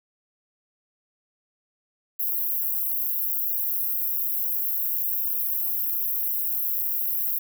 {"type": "high-pass noise", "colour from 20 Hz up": "pink", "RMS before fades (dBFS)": -26, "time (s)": [2.19, 7.39], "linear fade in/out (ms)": 10, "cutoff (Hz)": 12000, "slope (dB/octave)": 96, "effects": []}